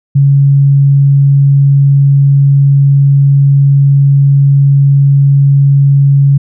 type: tone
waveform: sine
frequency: 139.5 Hz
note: C#3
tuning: 11 cents sharp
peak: -3 dBFS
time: 0.15-6.38 s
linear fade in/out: 10 ms
effects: none